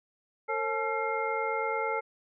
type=tone cluster; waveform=sine; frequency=452.4 / 541 / 863 / 1359 / 2124 Hz; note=A4 / C#5 / A5 / F6 / C7; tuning=+48 / -42 / -34 / -48 / +25 cents; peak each=-33 / -36 / -33 / -35 / -35 dBFS; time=0.48-2.01 s; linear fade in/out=20 ms; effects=none